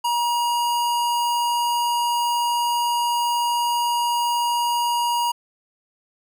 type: tone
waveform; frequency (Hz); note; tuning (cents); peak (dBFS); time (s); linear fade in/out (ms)
square; 953; A#5; +38; -20; 0.04-5.32; 10
effects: none